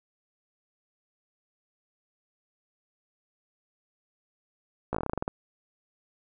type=slowing click train; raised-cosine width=1 ms; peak=-15 dBFS; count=12; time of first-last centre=4.93-5.279 s; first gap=16 ms; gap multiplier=1.13; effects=none